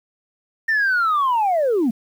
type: linear sweep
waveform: sine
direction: down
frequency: 1826 to 207.7 Hz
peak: -14 dBFS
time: 0.68-1.91 s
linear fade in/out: 10 ms
effects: tanh soft clip ceiling -13 dBFS + 8-bit